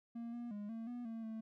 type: tone with pitch steps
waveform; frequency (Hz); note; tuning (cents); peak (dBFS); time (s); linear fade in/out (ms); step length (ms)
triangle; 233.2 / 238.4 / 206.3 / 226.5 / 242.9 / 226.3 / 221.8; A#3 / A#3 / G#3 / A#3 / B3 / A3 / A3; +1 / +39 / -11 / -50 / -29 / +49 / +14; -40; 0.15-1.41; 10; 180
effects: none